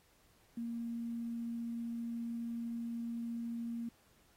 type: tone with quantisation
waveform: sine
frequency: 233.1 Hz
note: A#3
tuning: in tune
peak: -37 dBFS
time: 0.57-3.89 s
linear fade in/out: 5 ms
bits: 11
effects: pink hiss -69 dBFS RMS until 4.36 s + AAC 48 kbps